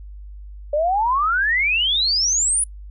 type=exponential sweep; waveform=sine; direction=up; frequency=570 to 10060 Hz; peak=-16 dBFS; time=0.73-2.64 s; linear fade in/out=5 ms; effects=noise-tail reverb RT60 0.1 s tail -26 dB re dry + added 50 Hz sine -34 dBFS peak until 2.9 s